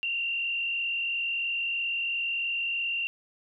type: tone with frequency modulation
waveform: sine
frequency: 2762 Hz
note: F7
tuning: 20 cents flat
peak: -27 dBFS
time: 0.03-3.07 s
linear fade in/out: 0 ms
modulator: 43 Hz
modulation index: 1.3
effects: none